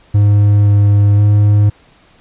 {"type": "tone with pitch steps", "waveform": "triangle", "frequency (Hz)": [102.8, 102.1, 103.6], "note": ["G#2", "G#2", "G#2"], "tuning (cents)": [-17, -29, -4], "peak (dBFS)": -4, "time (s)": [0.14, 1.7], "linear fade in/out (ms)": 10, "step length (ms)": 520, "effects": ["pink hiss -48 dBFS RMS until 2.2 s", "resampled to 8000 Hz"]}